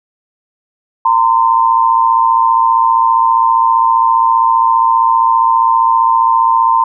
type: tone pair together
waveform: sine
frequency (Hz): 916.9 / 1032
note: A#5 / C6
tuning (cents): -29 / -24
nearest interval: major second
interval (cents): 205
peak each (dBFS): -10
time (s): 1.05-6.84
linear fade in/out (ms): 5
effects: none